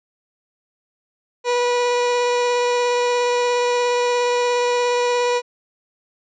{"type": "tone with vibrato", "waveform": "30% pulse", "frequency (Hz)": 487.4, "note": "B4", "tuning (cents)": -23, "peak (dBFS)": -14, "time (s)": [1.44, 5.42], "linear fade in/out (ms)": 50, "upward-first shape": "sine", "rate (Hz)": 17, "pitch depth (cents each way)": 9, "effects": ["resampled to 16000 Hz"]}